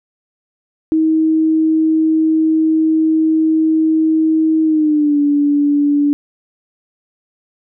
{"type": "tone with pitch glide", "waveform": "sine", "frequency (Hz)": [317.3, 289.3], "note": ["D#4", "D4"], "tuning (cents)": [34, -26], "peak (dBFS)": -10, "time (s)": [0.92, 6.13], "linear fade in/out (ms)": 0, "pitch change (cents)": -160, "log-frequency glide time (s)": [4.63, 5.19], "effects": []}